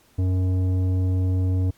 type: tone with tanh clipping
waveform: sine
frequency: 92.5 Hz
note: F#2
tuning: in tune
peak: -20 dBFS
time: 0.18-1.71 s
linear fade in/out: 10 ms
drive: 11 dB
effects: pink hiss -58 dBFS RMS until 1.77 s + MP3 96 kbps